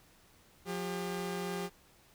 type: tone pair together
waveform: sawtooth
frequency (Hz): 178.52 / 400.4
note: F3 / G4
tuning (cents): +38 / +37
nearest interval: octave + major second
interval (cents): 1399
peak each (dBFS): -34 / -34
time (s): 0.65-1.7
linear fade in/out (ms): 50
effects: pink hiss -63 dBFS RMS until 2.14 s